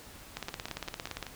two click trains, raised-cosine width 0.2 ms, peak -18 / -23 dBFS, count 16 / 5, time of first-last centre 0.37-1.227 / 0.49-1.267 s, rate 17.5 / 5.15 Hz, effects pink hiss -50 dBFS RMS until 1.35 s

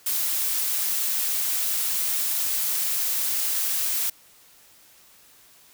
blue noise, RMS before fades -25 dBFS, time 0.06-4.1 s, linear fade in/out 5 ms, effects white hiss -54 dBFS RMS until 5.73 s

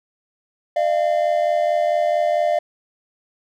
triangle tone pair together, 604.5 / 689 Hz, D5 / F5, +50 / -24 cents, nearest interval major second, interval 226 cents, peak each -17 / -17 dBFS, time 0.76-2.59 s, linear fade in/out 5 ms, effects none

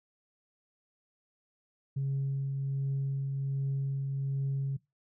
sine tone with tremolo, 137 Hz, C#3, 20 cents flat, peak -26 dBFS, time 1.96-4.77 s, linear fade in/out 10 ms, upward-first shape triangle, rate 1.3 Hz, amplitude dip 35%, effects noise-tail reverb RT60 0.2 s tail -21 dB re dry + tanh soft clip ceiling -26 dBFS

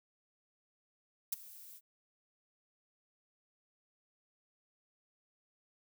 violet noise with ADSR envelope, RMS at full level -31 dBFS, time 1.32-1.81 s, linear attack 8 ms, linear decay 16 ms, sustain -22 dB, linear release 51 ms, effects none

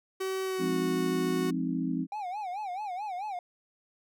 45% pulse tone with pitch glide, 380 to 368.3 Hz, F#4 to F#4, +46 to -8 cents, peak -30 dBFS, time 0.2-1.51 s, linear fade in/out 10 ms, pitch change -54 cents, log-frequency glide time 0.43-0.73 s
sine chord, F minor seventh, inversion none, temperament equal, 174.61 / 207.7 / 261.6 / 311.1 Hz, F3 / Ab3 / C4 / Eb4, 0 / 0 / 0 / 0 cents, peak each -33 / -37 / -31 / -35 dBFS, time 0.58-2.07 s, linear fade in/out 50 ms
triangle tone with vibrato, 781 Hz, G5, 7 cents flat, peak -31 dBFS, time 2.12-3.39 s, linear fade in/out 2 ms, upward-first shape sine, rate 4.6 Hz, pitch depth 170 cents each way
effects none

